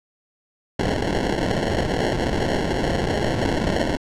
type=noise with sample-and-hold; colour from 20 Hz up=white; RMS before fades=-22 dBFS; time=0.79-3.97 s; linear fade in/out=5 ms; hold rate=1225 Hz; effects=low-pass 6000 Hz 12 dB/octave